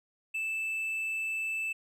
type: tone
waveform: triangle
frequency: 2637 Hz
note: E7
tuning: in tune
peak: -29 dBFS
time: 0.34-1.73 s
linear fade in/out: 10 ms
effects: none